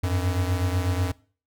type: beating tone pair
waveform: square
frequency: 89.4 / 97.5 Hz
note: F2 / G2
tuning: +41 / -9 cents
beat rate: 8.1 Hz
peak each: -24 / -29 dBFS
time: 0.03-1.12 s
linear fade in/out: 10 ms
effects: noise-tail reverb RT60 0.4 s tail -21 dB re dry